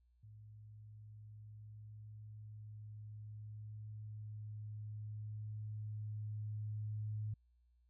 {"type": "tone with level ramp", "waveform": "sine", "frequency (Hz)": 106.6, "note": "G#2", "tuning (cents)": 46, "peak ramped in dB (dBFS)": [-54, -38], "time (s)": [0.23, 7.34], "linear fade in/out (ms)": 5, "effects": ["added 60 Hz sine -69 dBFS peak until 7.89 s"]}